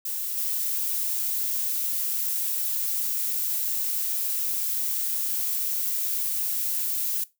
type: noise with level steps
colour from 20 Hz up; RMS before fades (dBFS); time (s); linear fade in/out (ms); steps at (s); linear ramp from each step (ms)
violet; -30 / -27; 0.05-7.24; 5; 0.37; 5
effects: noise-tail reverb RT60 0.2 s tail -18 dB re dry